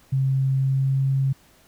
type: tone with pitch glide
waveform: sine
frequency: 134 to 135.09 Hz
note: C3 to C#3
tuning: +42 to -44 cents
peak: -18 dBFS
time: 0.12-1.33 s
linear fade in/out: 10 ms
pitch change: +14 cents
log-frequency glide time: 0.58-1 s
effects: pink hiss -56 dBFS RMS until 1.67 s